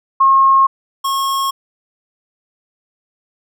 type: tone pair in turn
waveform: sine / square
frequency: 1079 / 1087.8 Hz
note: C#6 / C#6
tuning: -47 / -33 cents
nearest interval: unison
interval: 14 cents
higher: second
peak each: -7 / -16 dBFS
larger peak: first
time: 0.2-0.67 / 1.04-1.51 s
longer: neither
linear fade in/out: 10 ms
effects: none